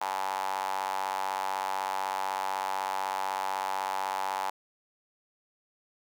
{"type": "tone with high-pass filter", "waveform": "sawtooth", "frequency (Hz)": 96, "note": "G2", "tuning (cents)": -36, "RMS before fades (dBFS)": -32, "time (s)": [0.01, 4.5], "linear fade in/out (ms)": 5, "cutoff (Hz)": 870, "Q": 5.9, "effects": []}